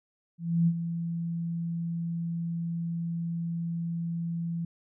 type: tone with ADSR envelope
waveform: sine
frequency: 168.3 Hz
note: E3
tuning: 36 cents sharp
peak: -19 dBFS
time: 0.38-4.65 s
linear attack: 290 ms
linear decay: 59 ms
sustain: -10 dB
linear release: 4 ms
effects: none